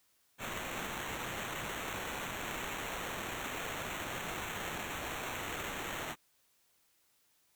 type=noise with sample-and-hold; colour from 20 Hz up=white; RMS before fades=-40 dBFS; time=0.38-6.16 s; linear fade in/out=50 ms; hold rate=4900 Hz; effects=white hiss -72 dBFS RMS until 7.55 s